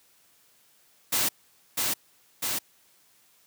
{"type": "noise with echo", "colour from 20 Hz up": "white", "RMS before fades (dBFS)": -25, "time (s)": [1.12, 1.29], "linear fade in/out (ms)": 10, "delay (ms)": 650, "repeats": 2, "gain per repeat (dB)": -2, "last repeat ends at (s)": 2.59, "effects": ["white hiss -62 dBFS RMS until 3.46 s", "high-pass 80 Hz 12 dB/octave"]}